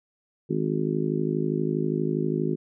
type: harmonic tone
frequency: 52.4 Hz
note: G#1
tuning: 16 cents sharp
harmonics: 3 / 4 / 5 / 6 / 7 / 8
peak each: -28 / -32 / -30 / -34 / -28 / -34 dBFS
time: 0.49-2.56 s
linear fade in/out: 20 ms
effects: none